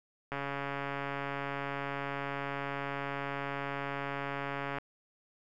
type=click train; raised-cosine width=0.5 ms; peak=-21 dBFS; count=626; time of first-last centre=0.32-4.784 s; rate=140 Hz; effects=none